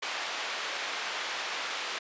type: band-pass noise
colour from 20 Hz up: white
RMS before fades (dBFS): -35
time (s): 0.02-1.99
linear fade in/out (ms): 10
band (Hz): 570 to 3200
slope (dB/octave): 12
effects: resampled to 16000 Hz